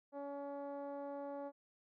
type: tone with low-pass filter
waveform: 10% pulse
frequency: 282.6 Hz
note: C#4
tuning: 34 cents sharp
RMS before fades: -45 dBFS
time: 0.12-1.52 s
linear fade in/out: 50 ms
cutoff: 660 Hz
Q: 2
effects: none